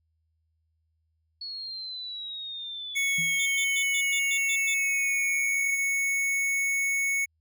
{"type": "exponential sweep", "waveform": "sine", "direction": "down", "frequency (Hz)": [4386, 2212], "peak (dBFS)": -34, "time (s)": [1.41, 5.79], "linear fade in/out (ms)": 5}
{"type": "tone", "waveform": "square", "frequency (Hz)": 2212, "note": "C#7", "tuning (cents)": -4, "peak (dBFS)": -25, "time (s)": [2.95, 7.26], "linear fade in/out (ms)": 20}
{"type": "tone with exponential decay", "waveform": "sine", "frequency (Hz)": 162.7, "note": "E3", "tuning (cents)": -22, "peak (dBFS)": -33, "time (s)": [3.18, 3.5], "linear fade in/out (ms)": 5, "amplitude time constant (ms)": 69}
{"type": "tone bursts", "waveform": "25% pulse", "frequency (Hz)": 3520, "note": "A7", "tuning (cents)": 0, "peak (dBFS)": -27, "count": 8, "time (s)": [3.39, 4.744], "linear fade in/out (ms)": 10, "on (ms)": 73, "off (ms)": 110}
{"effects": ["added 80 Hz sine -70 dBFS peak until 7.4 s"]}